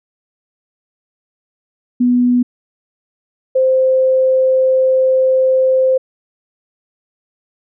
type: tone pair in turn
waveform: sine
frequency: 246 / 521.3 Hz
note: B3 / C5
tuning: -7 / -6 cents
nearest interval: octave + minor second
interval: 1301 cents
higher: second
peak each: -9 dBFS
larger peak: neither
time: 2-2.43 / 3.55-5.98 s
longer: second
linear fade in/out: 10 ms
effects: none